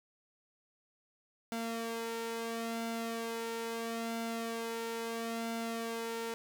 sawtooth tone with flanger, 229.1 Hz, A#3, 30 cents flat, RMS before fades -38 dBFS, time 1.52-6.34 s, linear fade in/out 0 ms, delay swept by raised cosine 1.4 to 2.12 ms, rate 0.75 Hz, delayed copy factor +0.65, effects none

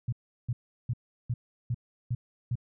sine tone bursts, 120.4 Hz, B2, 44 cents flat, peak -26 dBFS, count 7, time 0.08-2.555 s, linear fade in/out 5 ms, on 45 ms, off 360 ms, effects none

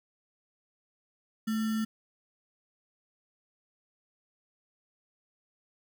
sine tone with sample-and-hold, 219.3 Hz, A3, 6 cents flat, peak -27 dBFS, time 1.47-1.85 s, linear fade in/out 10 ms, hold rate 1575 Hz, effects none

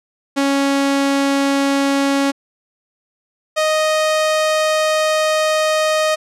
sawtooth tone pair in turn, 277.2 / 622.3 Hz, C#4 / D#5, 0 / 0 cents, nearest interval octave + major second, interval 1400 cents, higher second, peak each -10 dBFS, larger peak neither, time 0.36-2.32 / 3.56-6.16 s, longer second, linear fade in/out 20 ms, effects low-pass 9000 Hz 12 dB/octave

